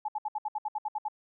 sine tone bursts, 852 Hz, G#5, 44 cents sharp, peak -29 dBFS, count 11, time 0.05-1.084 s, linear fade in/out 5 ms, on 34 ms, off 66 ms, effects none

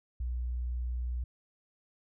sine tone, 61 Hz, B1, 21 cents flat, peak -31 dBFS, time 0.2-1.24 s, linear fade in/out 5 ms, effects none

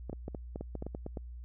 clicks, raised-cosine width 2 ms, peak -25 dBFS, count 12, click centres 0.097 / 0.13 / 0.281 / 0.348 / 0.559 / 0.61 / 0.753 / 0.824 / 0.866 / 0.949 / 1.064 / 1.172 s, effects added 60 Hz sine -42 dBFS peak until 1.44 s

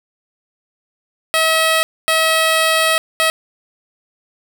10% pulse tone bursts at uneven times, 643 Hz, E5, 43 cents flat, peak -4 dBFS, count 3, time 1.34-1.83 / 2.08-2.98 / 3.2-3.3 s, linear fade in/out 0 ms, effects none

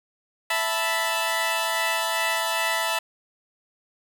15% pulse chord, E suspended fourth, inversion none, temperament equal, 659.3 / 880 / 987.8 Hz, E5 / A5 / B5, 0 / 0 / 0 cents, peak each -21 dBFS, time 0.5-2.99 s, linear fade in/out 5 ms, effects 8-bit

